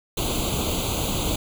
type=noise with comb filter; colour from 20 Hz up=pink; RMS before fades=-25 dBFS; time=0.17-1.36 s; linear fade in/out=5 ms; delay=0.28 ms; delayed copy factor=+0.95; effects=none